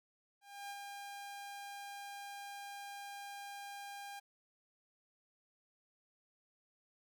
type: tone with ADSR envelope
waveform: sawtooth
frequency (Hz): 804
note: G5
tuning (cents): +44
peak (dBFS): -39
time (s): 0.41-4.2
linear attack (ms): 290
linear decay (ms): 44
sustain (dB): -3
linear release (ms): 13
effects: none